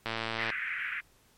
click train, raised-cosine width 0.3 ms, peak -16 dBFS, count 51, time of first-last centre 0.06-0.502 s, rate 113 Hz
pink band-pass noise, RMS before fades -35 dBFS, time 0.38-1.01 s, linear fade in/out 10 ms, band 1500 to 2400 Hz, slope 48 dB/octave
effects pink hiss -64 dBFS RMS until 1.37 s + MP3 64 kbps

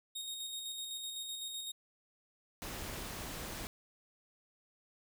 sawtooth tone with tremolo, 3727 Hz, A#7, 1 cent flat, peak -36 dBFS, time 0.15-1.72 s, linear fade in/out 10 ms, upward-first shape square, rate 7.9 Hz, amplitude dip 30%
pink noise, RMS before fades -43 dBFS, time 2.62-3.67 s, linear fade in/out 0 ms
effects none

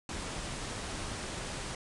pink low-pass noise, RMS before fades -39 dBFS, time 0.09-1.75 s, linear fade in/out 2 ms, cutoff 10000 Hz, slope 96 dB/octave, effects none

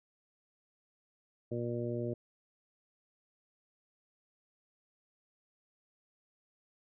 harmonic tone, 119.2 Hz, A#2, 39 cents sharp, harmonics 1 / 2 / 3 / 4 / 5, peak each -38 / -40 / -38 / -42 / -42 dBFS, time 1.51-2.14 s, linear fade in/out 10 ms, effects none

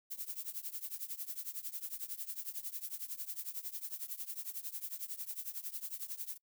violet noise with tremolo, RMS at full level -39 dBFS, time 0.1-6.38 s, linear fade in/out 20 ms, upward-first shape triangle, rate 11 Hz, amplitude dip 95%, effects noise-tail reverb RT60 0.1 s tail -26 dB re dry

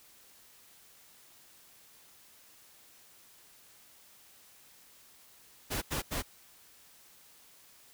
pink noise bursts, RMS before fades -34 dBFS, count 3, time 5.7-6.226 s, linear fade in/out 20 ms, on 120 ms, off 83 ms, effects white hiss -59 dBFS RMS until 7.93 s

